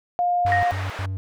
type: tone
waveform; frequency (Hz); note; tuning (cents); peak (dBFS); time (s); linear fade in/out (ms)
sine; 708; F5; +23; -18; 0.19-0.71; 0
type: tone bursts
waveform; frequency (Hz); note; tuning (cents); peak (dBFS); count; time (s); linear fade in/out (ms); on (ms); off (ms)
triangle; 95.3; G2; -48; -23; 3; 0.45-1.17; 0; 180; 90
type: band-pass noise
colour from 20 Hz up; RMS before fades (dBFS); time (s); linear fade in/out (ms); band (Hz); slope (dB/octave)
white; -34; 0.46-1.06; 5; 520 to 1600; 12
type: tone with exponential decay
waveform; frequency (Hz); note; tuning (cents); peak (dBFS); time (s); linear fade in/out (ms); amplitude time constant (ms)
sine; 1864.7; A#6; 0; -18; 0.52-0.98; 0; 100
effects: none